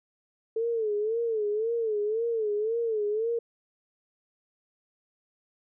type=tone with vibrato; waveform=sine; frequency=440 Hz; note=A4; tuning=in tune; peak=-25 dBFS; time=0.56-3.39 s; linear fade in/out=5 ms; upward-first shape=sine; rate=1.9 Hz; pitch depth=110 cents each way; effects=none